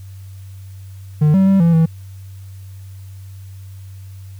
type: tone with pitch steps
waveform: triangle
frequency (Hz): 151.2 / 191.8 / 194.2 / 168 / 162.5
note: D#3 / G3 / G3 / E3 / E3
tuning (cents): -49 / -37 / -16 / +33 / -24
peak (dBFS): -7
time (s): 1.21-1.86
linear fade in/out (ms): 10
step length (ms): 130
effects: added 96 Hz sine -32 dBFS peak until 4.39 s + white hiss -52 dBFS RMS until 4.39 s